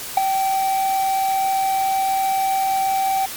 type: tone with ADSR envelope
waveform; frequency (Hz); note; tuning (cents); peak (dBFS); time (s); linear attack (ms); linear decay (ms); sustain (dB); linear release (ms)
triangle; 773; G5; -24; -6; 0.17-3.26; 5; 10; -9; 8
effects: white hiss -31 dBFS RMS until 3.36 s + MP3 96 kbps